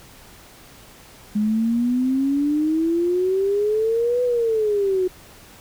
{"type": "exponential two-way sweep", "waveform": "sine", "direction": "up then down", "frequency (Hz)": [207.7, 498.3, 363.2], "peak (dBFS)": -17, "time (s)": [1.35, 5.08], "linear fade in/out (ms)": 10, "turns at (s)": 4.23, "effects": ["pink hiss -46 dBFS RMS until 5.6 s"]}